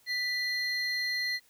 triangle tone pair together, 1975.5 / 4186 Hz, B6 / C8, 0 / 0 cents, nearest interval octave + minor second, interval 1300 cents, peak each -29 / -32 dBFS, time 0.06-1.4 s, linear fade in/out 50 ms, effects white hiss -64 dBFS RMS until 1.49 s

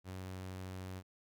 sawtooth tone, 93.2 Hz, F#2, 13 cents sharp, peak -39 dBFS, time 0.04-1.03 s, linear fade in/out 50 ms, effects none

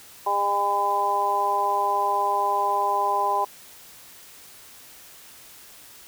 harmonic tone, 201.8 Hz, G#3, 49 cents flat, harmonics 2 / 3 / 4 / 5, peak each -31 / -31 / -24 / -23 dBFS, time 0.26-3.45 s, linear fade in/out 10 ms, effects white hiss -47 dBFS RMS until 6.07 s

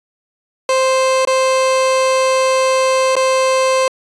30% pulse tone with dropouts, 523.3 Hz, C5, in tune, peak -9 dBFS, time 0.69-3.88 s, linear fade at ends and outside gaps 2 ms, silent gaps 1.251-1.273 / 3.155-3.165 s, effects resampled to 22050 Hz

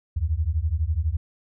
sine beating tone pair, 73.42 / 85.42 Hz, D2 / F2, 0 / -38 cents, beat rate 12 Hz, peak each -24 dBFS, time 0.16-1.17 s, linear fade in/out 10 ms, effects none

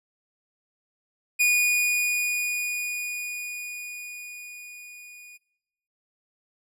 45% pulse tone with level ramp, 2455 Hz, D#7, 24 cents flat, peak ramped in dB -17 to -44 dBFS, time 1.39-5.38 s, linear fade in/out 20 ms, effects noise-tail reverb RT60 0.9 s tail -22 dB re dry + resampled to 32000 Hz

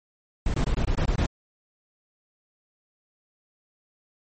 brown noise bursts, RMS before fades -23 dBFS, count 8, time 0.46-1.261 s, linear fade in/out 2 ms, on 80 ms, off 23 ms, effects MP3 32 kbps

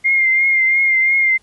sine tone with vibrato, 2115 Hz, C7, 18 cents sharp, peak -11 dBFS, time 0.04-1.38 s, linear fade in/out 20 ms, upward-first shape triangle, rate 2.9 Hz, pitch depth 40 cents each way, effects pink hiss -55 dBFS RMS until 1.42 s + resampled to 24000 Hz

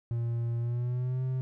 triangle tone with pitch glide, 117.4 to 129.51 Hz, A#2 to C3, +13 to -17 cents, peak -26 dBFS, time 0.11-1.41 s, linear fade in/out 0 ms, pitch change +170 cents, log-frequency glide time 0.59-1.23 s, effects none

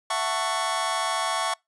sawtooth chord, F# minor seventh, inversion third, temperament just, 666 / 740 / 888 / 1110 Hz, E5 / F#5 / A5 / C#6, +18 / 0 / +16 / +2 cents, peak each -27 / -28 / -27 / -23 dBFS, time 0.1-1.54 s, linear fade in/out 5 ms, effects noise-tail reverb RT60 0.2 s tail -26 dB re dry + resampled to 24000 Hz

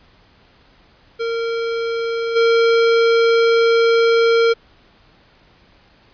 square tone with level steps, 460.8 Hz, A#4, 20 cents flat, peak -20 / -12 dBFS, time 1.19-4.54 s, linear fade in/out 20 ms, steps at 2.35 s, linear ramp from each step 20 ms, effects pink hiss -52 dBFS RMS until 6.13 s + resampled to 11025 Hz

